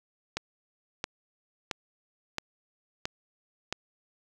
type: click train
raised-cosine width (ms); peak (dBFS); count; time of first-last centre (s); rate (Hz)
0.2; -13; 6; 0.37-3.726; 1.49
effects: none